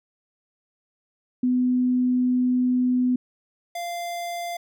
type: tone pair in turn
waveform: sine / square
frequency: 250.6 / 693 Hz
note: B3 / F5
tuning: +25 / -14 cents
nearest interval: octave + tritone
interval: 1761 cents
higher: second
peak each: -18 / -29 dBFS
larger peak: first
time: 1.43-3.16 / 3.75-4.57 s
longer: first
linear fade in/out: 5 ms
effects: none